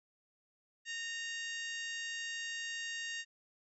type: harmonic tone with a mistuned harmonic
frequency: 932.3 Hz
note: A#5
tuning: in tune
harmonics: 2 / 3 / 4 / 5 / 6 / 7 / 8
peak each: -41 / -44 / -49 / -52 / -53 / -50 / -52 dBFS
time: 0.85-3.25 s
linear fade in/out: 50 ms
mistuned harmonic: 2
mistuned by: -24 cents
effects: none